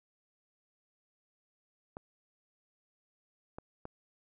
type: clicks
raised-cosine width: 1 ms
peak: -28 dBFS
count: 3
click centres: 1.969 / 3.585 / 3.854 s
effects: none